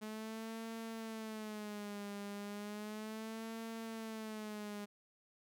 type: tone with vibrato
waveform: sawtooth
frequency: 214 Hz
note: A3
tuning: 48 cents flat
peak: -39 dBFS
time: 0.01-4.86 s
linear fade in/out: 20 ms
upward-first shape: sine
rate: 0.34 Hz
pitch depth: 96 cents each way
effects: none